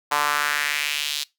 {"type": "tone with high-pass filter sweep", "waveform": "sawtooth", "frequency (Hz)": 146.83, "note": "D3", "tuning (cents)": 0, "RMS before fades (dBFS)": -24, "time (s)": [0.11, 1.24], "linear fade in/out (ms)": 10, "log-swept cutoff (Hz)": [950, 3900], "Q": 2.3, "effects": ["noise-tail reverb RT60 0.2 s tail -22 dB re dry"]}